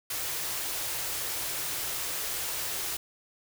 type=band-stop noise; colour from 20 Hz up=white; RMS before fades=-33 dBFS; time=0.1-2.97 s; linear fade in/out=5 ms; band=170 to 280 Hz; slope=96 dB/octave; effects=none